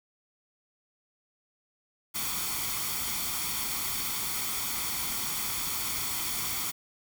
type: noise with comb filter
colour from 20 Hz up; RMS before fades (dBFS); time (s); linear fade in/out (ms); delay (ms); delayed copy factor
white; -32; 2.14-6.72; 20; 0.89; +0.6
effects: none